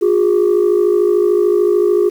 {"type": "tone pair together", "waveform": "sine", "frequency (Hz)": [357.8, 411.3], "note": ["F4", "G#4"], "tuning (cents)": [42, -17], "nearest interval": "major second", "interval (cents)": 241, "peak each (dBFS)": -11, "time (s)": [0.01, 2.1], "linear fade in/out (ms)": 20, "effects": ["tanh soft clip ceiling -6 dBFS", "7-bit"]}